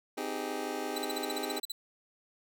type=chord; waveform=25% pulse; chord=Ab major seventh; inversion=first; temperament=just; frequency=259.6 / 311.5 / 389.3 / 415.3 Hz; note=C4 / Eb4 / G4 / Ab4; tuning=-13 / +2 / -12 / 0 cents; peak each=-37 / -36 / -37 / -35 dBFS; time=0.17-1.6 s; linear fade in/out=10 ms
type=tone bursts; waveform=sawtooth; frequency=3985 Hz; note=B7; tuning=15 cents sharp; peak=-31 dBFS; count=12; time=0.96-1.72 s; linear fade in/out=5 ms; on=23 ms; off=44 ms
effects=none